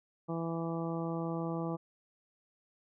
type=harmonic tone; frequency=165.9 Hz; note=E3; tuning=11 cents sharp; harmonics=1 / 2 / 3 / 4 / 5 / 6 / 7; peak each=-36 / -38 / -41 / -44 / -45 / -49 / -46 dBFS; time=0.28-1.77 s; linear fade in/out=20 ms; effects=none